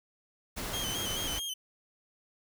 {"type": "noise", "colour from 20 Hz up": "pink", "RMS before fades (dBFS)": -37, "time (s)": [0.56, 1.4], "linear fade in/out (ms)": 20}
{"type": "tone with vibrato", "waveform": "sawtooth", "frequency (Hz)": 3136, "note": "G7", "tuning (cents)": 0, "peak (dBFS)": -31, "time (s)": [0.73, 1.54], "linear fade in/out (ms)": 10, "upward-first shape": "square", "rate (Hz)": 4.6, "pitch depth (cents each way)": 51}
{"effects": []}